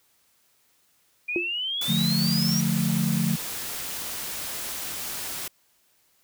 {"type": "exponential sweep", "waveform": "sine", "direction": "up", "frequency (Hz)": [2400, 5800], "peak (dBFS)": -26, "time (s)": [1.28, 2.61], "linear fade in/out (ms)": 10}
{"type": "tone with exponential decay", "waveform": "sine", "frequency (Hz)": 349.2, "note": "F4", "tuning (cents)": 0, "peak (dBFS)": -20, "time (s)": [1.36, 1.52], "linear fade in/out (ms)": 1, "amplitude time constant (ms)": 34}
{"type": "noise", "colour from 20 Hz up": "white", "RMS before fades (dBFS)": -33, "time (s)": [1.81, 5.48], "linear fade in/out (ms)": 5}
{"type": "chord", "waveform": "sine", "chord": "D minor", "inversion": "none", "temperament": "just", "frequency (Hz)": [146.83, 176.2, 220.2], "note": ["D3", "F3", "A3"], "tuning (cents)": [0, 16, 2], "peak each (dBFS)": [-27, -25, -26], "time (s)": [1.88, 3.36], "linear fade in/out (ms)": 10}
{"effects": ["white hiss -65 dBFS RMS until 6.23 s"]}